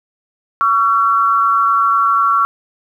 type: tone pair together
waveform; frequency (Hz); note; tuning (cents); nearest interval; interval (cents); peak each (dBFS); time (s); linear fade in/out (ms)
sine; 1128 / 1356.2; C#6 / E6; +30 / +49; minor third; 319; -13; 0.61-2.45; 0
effects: 8-bit